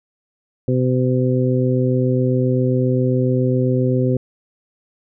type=harmonic tone; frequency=127.4 Hz; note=C3; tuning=46 cents flat; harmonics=1 / 2 / 3 / 4; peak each=-17 / -20 / -22 / -23 dBFS; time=0.68-4.17 s; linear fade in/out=2 ms; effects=none